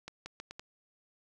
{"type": "accelerating click train", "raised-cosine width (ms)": 0.2, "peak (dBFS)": -25, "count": 5, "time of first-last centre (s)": [0.08, 0.595], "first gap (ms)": 180, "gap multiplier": 0.78, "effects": []}